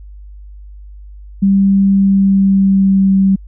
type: tone with pitch glide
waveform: sine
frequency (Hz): 196 to 193.19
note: G3 to G3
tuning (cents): 0 to -25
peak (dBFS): -7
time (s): 1.42-3.36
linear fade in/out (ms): 10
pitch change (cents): -25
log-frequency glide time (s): 1.92-3.14
effects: added 50 Hz sine -31 dBFS peak until 3.47 s